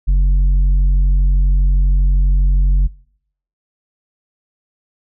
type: tone with tanh clipping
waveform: sine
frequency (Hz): 46.25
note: F#1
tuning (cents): 0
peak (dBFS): -10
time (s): 0.07-2.88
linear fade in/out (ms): 20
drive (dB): 5
effects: noise-tail reverb RT60 0.7 s tail -24 dB re dry